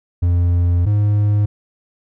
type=tone pair in turn; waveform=triangle; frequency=87.31 / 103.83 Hz; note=F2 / G#2; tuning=0 / 0 cents; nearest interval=minor third; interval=300 cents; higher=second; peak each=-10 dBFS; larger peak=neither; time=0.22-0.86 / 0.86-1.46 s; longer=first; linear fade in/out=10 ms; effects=none